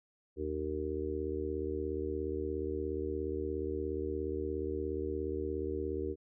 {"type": "harmonic tone", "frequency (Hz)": 77, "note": "D#2", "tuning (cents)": -17, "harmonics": [1, 3, 4, 5, 6], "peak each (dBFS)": [-40, -47, -40, -37, -40], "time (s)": [0.36, 6.16], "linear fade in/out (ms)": 50, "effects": []}